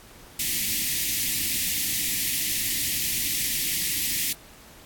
white band-stop noise, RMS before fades -26 dBFS, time 0.39-4.33 s, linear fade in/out 5 ms, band 340 to 1800 Hz, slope 96 dB/octave, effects pink hiss -49 dBFS RMS until 4.85 s + AAC 64 kbps

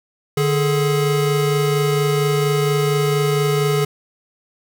square tone pair together, 148.7 / 421.8 Hz, D3 / G#4, +22 / +27 cents, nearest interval octave + tritone, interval 1805 cents, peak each -19 dBFS, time 0.37-3.85 s, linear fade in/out 5 ms, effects none

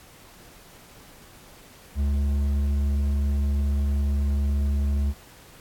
sine tone with hard clipping, 71 Hz, C#2, 42 cents sharp, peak -22 dBFS, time 1.95-5.14 s, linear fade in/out 50 ms, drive 6 dB, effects pink hiss -50 dBFS RMS until 5.6 s + AAC 64 kbps

